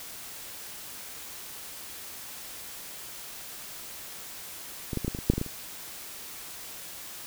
clicks, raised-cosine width 3 ms, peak -18 / -15 / -17 / -15 / -20 / -22 / -6 / -19 / -15 / -16 / -27 dBFS, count 11, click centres 4.932 / 4.973 / 5.047 / 5.08 / 5.149 / 5.188 / 5.3 / 5.336 / 5.38 / 5.414 / 5.463 s, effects white hiss -42 dBFS RMS until 7.26 s

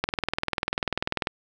click train, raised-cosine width 0.3 ms, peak -8 dBFS, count 26, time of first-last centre 0.04-1.272 s, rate 20.3 Hz, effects none

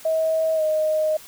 sine tone with pitch glide, 640 to 621.1 Hz, D#5 to D#5, +49 to -3 cents, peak -18 dBFS, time 0.05-1.17 s, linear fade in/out 5 ms, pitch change -52 cents, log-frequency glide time 0.55-0.62 s, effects white hiss -44 dBFS RMS until 1.27 s

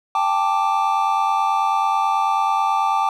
triangle chord, G suspended second, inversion none, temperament equal with one note detuned, 790.8 / 880 / 1174.7 Hz, G5 / A5 / D6, +15 / 0 / 0 cents, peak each -19 dBFS, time 0.15-3.09 s, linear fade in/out 2 ms, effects none

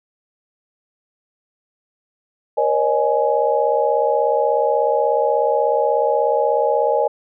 sine tone cluster, 473.5 / 550 / 610 / 836 Hz, A#4 / C#5 / D#5 / G#5, +27 / -14 / -34 / +11 cents, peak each -20 dBFS, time 2.57-7.08 s, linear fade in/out 10 ms, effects none

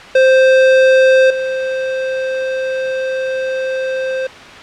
square tone with level steps, 523.3 Hz, C5, in tune, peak -7 / -17 dBFS, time 0.15-4.27 s, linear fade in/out 5 ms, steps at 1.3 s, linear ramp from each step 5 ms, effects white hiss -33 dBFS RMS until 4.62 s + low-pass 3000 Hz 12 dB/octave

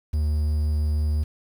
triangle tone, 75.5 Hz, D2, 48 cents sharp, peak -18 dBFS, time 0.13-1.24 s, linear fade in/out 10 ms, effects 8-bit

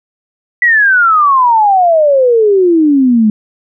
sine exponential sweep, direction down, 1975.5 to 209.1 Hz, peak -5 dBFS, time 0.62-3.3 s, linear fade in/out 2 ms, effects none

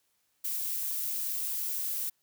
violet noise, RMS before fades -33 dBFS, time 0.44-2.1 s, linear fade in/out 10 ms, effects white hiss -74 dBFS RMS until 2.22 s

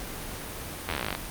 slowing click train, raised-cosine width 0.3 ms, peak -12 dBFS, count 17, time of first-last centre 0.89-1.15 s, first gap 11 ms, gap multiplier 1.05, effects pink hiss -37 dBFS RMS until 1.3 s + Opus 32 kbps

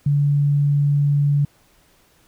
sine tone, 143.8 Hz, D3, 36 cents flat, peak -14 dBFS, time 0.06-1.45 s, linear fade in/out 5 ms, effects pink hiss -57 dBFS RMS until 2.27 s

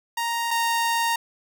sawtooth tone pair in turn, 932.3 / 927.3 Hz, A#5 / A#5, 0 / -9 cents, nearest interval unison, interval 9 cents, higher first, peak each -20 / -17 dBFS, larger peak second, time 0.17-0.51 / 0.51-1.16 s, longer second, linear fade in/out 5 ms, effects none

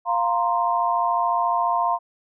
sine chord, F suspended fourth, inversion none, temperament equal, 698.5 / 932.3 / 1046.5 Hz, F5 / Bb5 / C6, 0 / 0 / 0 cents, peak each -23 dBFS, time 0.05-1.99 s, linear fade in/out 50 ms, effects none

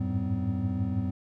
triangle tone cluster, 89.7 / 101.9 / 108 / 191.2 / 254.4 Hz, F2 / G#2 / A2 / G3 / C4, +47 / -32 / -32 / -43 / -48 cents, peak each -31 dBFS, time 0-1.11 s, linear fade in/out 10 ms, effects none

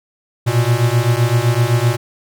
square beating tone pair, 115.6 / 123.4 Hz, A#2 / B2, -14 / -1 cents, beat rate 7.8 Hz, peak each -16 dBFS, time 0.46-1.97 s, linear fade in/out 20 ms, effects none

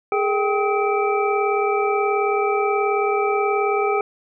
sine tone cluster, 411.8 / 450.4 / 783 / 1269 / 2327 Hz, G#4 / A4 / G5 / D#6 / D7, -15 / +40 / -2 / +34 / -17 cents, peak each -20 / -29 / -23 / -25 / -28 dBFS, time 0.12-4.01 s, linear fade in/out 2 ms, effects none

